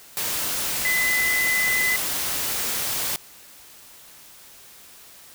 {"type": "tone in noise", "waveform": "sine", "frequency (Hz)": 2016, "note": "B6", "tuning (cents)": 35, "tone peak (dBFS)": -20, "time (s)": [0.85, 1.96], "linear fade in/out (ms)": 0, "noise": "white", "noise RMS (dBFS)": -26, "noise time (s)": [0.17, 3.16], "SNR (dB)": 3, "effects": ["white hiss -47 dBFS RMS until 5.34 s"]}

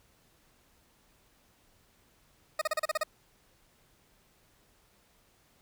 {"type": "tone bursts", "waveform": "20% pulse", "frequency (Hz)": 622.3, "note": "D#5", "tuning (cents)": 0, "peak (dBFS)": -22, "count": 8, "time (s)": [2.59, 3.035], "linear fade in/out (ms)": 5, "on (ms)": 25, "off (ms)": 35, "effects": ["pink hiss -66 dBFS RMS until 5.61 s"]}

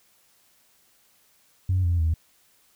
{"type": "tone with pitch steps", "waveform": "sine", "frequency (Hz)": [92.5, 86.31, 80.53], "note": ["F#2", "F2", "E2"], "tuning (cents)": [0, -20, -40], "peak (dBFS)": -18, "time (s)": [1.69, 2.14], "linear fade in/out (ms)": 5, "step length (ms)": 150, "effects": ["tanh soft clip ceiling -16 dBFS", "white hiss -62 dBFS RMS until 2.75 s"]}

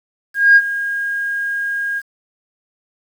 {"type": "tone with ADSR envelope", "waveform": "sine", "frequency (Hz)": 1626, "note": "G#6", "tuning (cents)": -37, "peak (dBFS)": -3, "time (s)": [0.34, 2.02], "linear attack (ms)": 220, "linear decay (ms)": 49, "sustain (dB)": -15, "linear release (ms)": 43, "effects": ["tanh soft clip ceiling 0 dBFS", "7-bit"]}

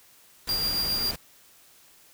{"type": "noise", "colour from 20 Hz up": "pink", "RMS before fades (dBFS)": -36, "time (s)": [0.47, 1.16], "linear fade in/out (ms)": 5}
{"type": "tone with tremolo", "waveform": "45% pulse", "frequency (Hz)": 4779, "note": "D8", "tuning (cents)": 29, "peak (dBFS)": -23, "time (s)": [0.49, 1.11], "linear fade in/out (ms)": 0, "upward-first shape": "sine", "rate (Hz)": 7.4, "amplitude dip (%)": 30}
{"effects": ["white hiss -56 dBFS RMS until 2.13 s"]}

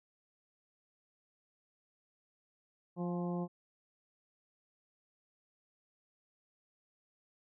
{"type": "harmonic tone with a mistuned harmonic", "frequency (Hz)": 175.9, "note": "F3", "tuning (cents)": 13, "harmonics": [1, 2, 3, 4, 5, 6], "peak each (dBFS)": [-35, -41, -45, -47, -49, -51], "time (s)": [2.96, 3.48], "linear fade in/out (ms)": 50, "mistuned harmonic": 5, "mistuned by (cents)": -38, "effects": []}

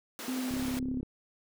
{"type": "high-pass noise", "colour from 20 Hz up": "pink", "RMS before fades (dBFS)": -41, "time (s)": [0.19, 0.79], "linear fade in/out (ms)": 0, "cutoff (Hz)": 210, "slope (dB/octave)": 96}
{"type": "tone with vibrato", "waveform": "sine", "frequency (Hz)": 255.8, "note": "C4", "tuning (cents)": -39, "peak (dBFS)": -31, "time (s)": [0.28, 1.01], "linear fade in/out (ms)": 2, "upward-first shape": "sine", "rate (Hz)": 3.8, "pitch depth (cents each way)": 10}
{"type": "click train", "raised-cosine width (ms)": 3, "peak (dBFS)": -27, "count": 19, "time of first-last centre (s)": [0.51, 1.03], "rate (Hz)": 34.6}
{"effects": []}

